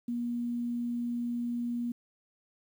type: tone with quantisation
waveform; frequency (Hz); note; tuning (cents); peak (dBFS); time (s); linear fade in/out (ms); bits
sine; 239; A#3; +43; -30; 0.08-1.92; 5; 10
effects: none